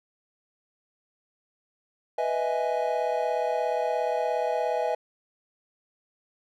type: chord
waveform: triangle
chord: E major seventh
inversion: second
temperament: equal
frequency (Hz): 493.9 / 622.3 / 659.3 / 830.6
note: B4 / D#5 / E5 / G#5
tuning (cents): 0 / 0 / 0 / 0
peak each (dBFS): -28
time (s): 2.18-4.95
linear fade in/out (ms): 5
effects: none